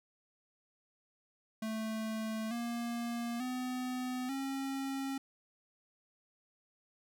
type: tone with pitch steps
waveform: square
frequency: 220 / 235.8 / 252.7 / 270.9 Hz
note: A3 / A#3 / B3 / C#4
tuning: 0 / +20 / +40 / -40 cents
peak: -36 dBFS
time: 1.62-5.18 s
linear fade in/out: 5 ms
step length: 890 ms
effects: none